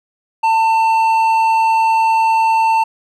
sine tone with hard clipping, 895 Hz, A5, 29 cents sharp, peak -12 dBFS, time 0.43-2.84 s, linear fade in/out 10 ms, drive 6 dB, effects none

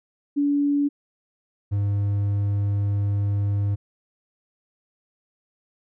sine / triangle tone pair in turn, 286.6 / 101.21 Hz, D4 / G#2, -42 / -44 cents, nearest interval octave + tritone, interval 1802 cents, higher first, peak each -18 dBFS, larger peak neither, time 0.36-0.89 / 1.71-3.76 s, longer second, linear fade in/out 20 ms, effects none

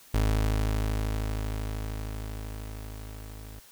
30% pulse tone with level ramp, 52.9 Hz, G#1, 33 cents sharp, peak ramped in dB -19 to -39 dBFS, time 0.14-3.6 s, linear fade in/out 5 ms, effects white hiss -54 dBFS RMS until 3.71 s

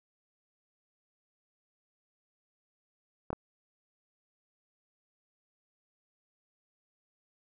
clicks, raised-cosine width 1 ms, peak -20 dBFS, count 2, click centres 3.304 / 3.33 s, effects none

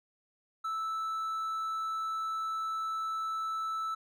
triangle tone, 1315 Hz, E6, 5 cents flat, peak -30 dBFS, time 0.64-3.95 s, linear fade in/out 10 ms, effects none

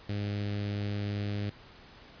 sawtooth tone with notch filter, 102.4 Hz, G#2, 24 cents flat, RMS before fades -33 dBFS, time 0.09-1.5 s, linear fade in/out 5 ms, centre 1000 Hz, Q 0.77, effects pink hiss -53 dBFS RMS until 2.2 s + resampled to 11025 Hz

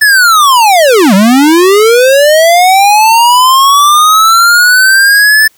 square linear two-way sweep, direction down then up, 1760 to 184.5 to 1760 Hz, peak -3 dBFS, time 0.01-5.48 s, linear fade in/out 10 ms, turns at 1.14 s, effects white hiss -48 dBFS RMS until 5.57 s

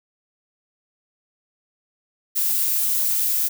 violet noise, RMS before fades -21 dBFS, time 2.35-3.49 s, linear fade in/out 20 ms, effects none

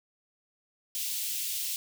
white high-pass noise, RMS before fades -33 dBFS, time 0.95-1.76 s, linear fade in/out 0 ms, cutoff 2700 Hz, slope 24 dB/octave, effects none

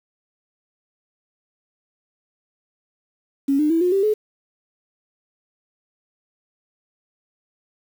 sine tone with pitch steps, 276.5 / 301.5 / 328.8 / 358.6 / 391 / 426.4 Hz, C#4 / D4 / E4 / F4 / G4 / G#4, -4 / +46 / -4 / +46 / -4 / +46 cents, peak -15 dBFS, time 3.48-4.14 s, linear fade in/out 10 ms, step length 110 ms, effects 7-bit

